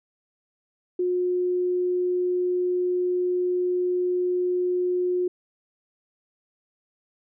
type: tone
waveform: sine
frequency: 360 Hz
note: F#4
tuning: 47 cents flat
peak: -21 dBFS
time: 0.99-5.28 s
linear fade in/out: 5 ms
effects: none